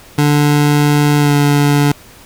25% pulse tone with pitch glide, 146.83 to 144.56 Hz, D3 to D3, 0 to -27 cents, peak -5 dBFS, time 0.18-1.92 s, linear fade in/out 5 ms, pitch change -27 cents, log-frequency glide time 1.18-1.33 s, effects pink hiss -40 dBFS RMS until 2.25 s

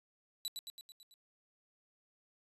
sawtooth tone with echo, 3951 Hz, B7, in tune, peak -33 dBFS, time 0.45-0.48 s, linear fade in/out 0 ms, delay 110 ms, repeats 6, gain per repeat -4 dB, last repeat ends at 1.14 s, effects resampled to 32000 Hz

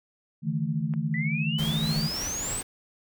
sine chord, D suspended second, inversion none, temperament equal with one note detuned, 146.83 / 160.96 / 220 Hz, D3 / E3 / A3, 0 / -41 / 0 cents, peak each -30 / -28 / -31 dBFS, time 0.42-2.11 s, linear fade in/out 50 ms
click, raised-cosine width 0.5 ms, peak -28 dBFS, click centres 0.938 s
sine exponential sweep, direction up, 1941 to 8372 Hz, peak -30 dBFS, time 1.14-2.61 s, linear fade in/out 2 ms
pink noise with tremolo, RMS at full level -35 dBFS, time 1.58-2.63 s, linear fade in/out 10 ms, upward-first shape sine, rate 3.5 Hz, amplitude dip 25%
effects none

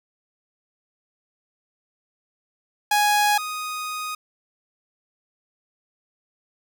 sawtooth tone pair in turn, 831 / 1245.1 Hz, G#5 / D#6, +1 / +1 cents, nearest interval perfect fifth, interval 700 cents, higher second, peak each -13 / -24 dBFS, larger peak first, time 2.91-3.38 / 3.38-4.15 s, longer second, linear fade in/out 5 ms, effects none

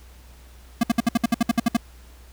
square tone bursts, 233.1 Hz, A#3, in tune, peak -16 dBFS, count 12, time 0.81-1.769 s, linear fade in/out 5 ms, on 24 ms, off 61 ms, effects added 61 Hz sine -45 dBFS peak until 2.32 s + pink hiss -53 dBFS RMS until 2.32 s

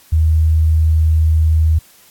sine tone, 79.3 Hz, D#2, 33 cents sharp, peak -9 dBFS, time 0.12-1.79 s, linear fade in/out 10 ms, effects white hiss -47 dBFS RMS until 2.1 s + AAC 64 kbps

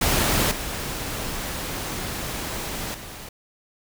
pink noise with level steps, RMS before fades -21 / -30 / -38 dBFS, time 0.01-3.29 s, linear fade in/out 5 ms, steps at 0.51 / 2.94 s, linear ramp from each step 5 ms, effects none

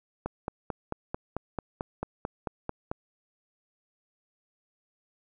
click train, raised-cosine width 1 ms, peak -17 dBFS, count 13, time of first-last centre 0.26-2.915 s, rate 4.52 Hz, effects none

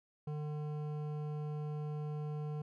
sine tone with hard clipping, 150 Hz, D3, 37 cents sharp, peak -39 dBFS, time 0.27-2.62 s, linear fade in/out 5 ms, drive 12 dB, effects none

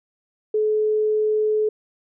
sine tone, 428.8 Hz, A4, 45 cents flat, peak -17 dBFS, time 0.54-1.69 s, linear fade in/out 5 ms, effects none

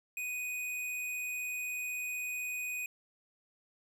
square tone, 2489 Hz, D#7, in tune, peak -36 dBFS, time 0.17-2.86 s, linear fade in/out 2 ms, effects none

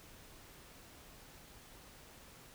silence, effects pink hiss -57 dBFS RMS until 2.54 s

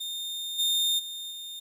40% pulse tone with level steps, 3642 Hz, A#7, 41 cents flat, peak -31 / -22 / -34 / -36 dBFS, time 0-1.6 s, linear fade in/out 10 ms, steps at 0.58 / 0.98 / 1.3 s, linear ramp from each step 20 ms, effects 10-bit

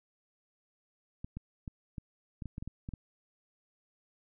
clicks, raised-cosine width 5 ms, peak -27 dBFS, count 11, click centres 1.245 / 1.37 / 1.678 / 1.982 / 2.422 / 2.457 / 2.581 / 2.625 / 2.676 / 2.889 / 2.937 s, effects none

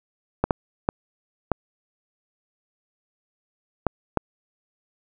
clicks, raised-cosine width 1 ms, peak -5 dBFS, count 6, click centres 0.44 / 0.508 / 0.889 / 1.517 / 3.867 / 4.173 s, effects none

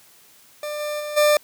40% pulse tone with level steps, 596 Hz, D5, 25 cents sharp, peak -26 / -24 / -27 / -13 dBFS, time 0.63-1.37 s, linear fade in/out 2 ms, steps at 0.79 / 0.99 / 1.16 s, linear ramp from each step 20 ms, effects white hiss -52 dBFS RMS until 1.43 s + high-pass 80 Hz 12 dB/octave

